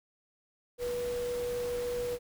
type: tone in noise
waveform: sine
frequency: 486.2 Hz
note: B4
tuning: 27 cents flat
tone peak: -31 dBFS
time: 0.78-2.19 s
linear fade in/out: 50 ms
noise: pink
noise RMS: -44 dBFS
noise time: 0.78-2.19 s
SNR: +10 dB
effects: none